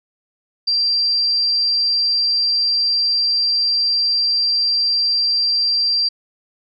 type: tone with amplitude modulation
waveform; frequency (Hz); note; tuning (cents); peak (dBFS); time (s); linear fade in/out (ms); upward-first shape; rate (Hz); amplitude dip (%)
sine; 4721; D8; +8; -13; 0.67-6.09; 10; sine; 221; 30
effects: none